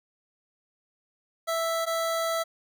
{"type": "tone pair in turn", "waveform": "25% pulse", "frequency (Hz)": [659.3, 659.3], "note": ["E5", "E5"], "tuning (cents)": [0, 0], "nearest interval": "unison", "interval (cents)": 0, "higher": "neither", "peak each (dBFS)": -22, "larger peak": "neither", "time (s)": [[1.47, 1.86], [1.86, 2.44]], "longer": "second", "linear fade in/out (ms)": 20, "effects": []}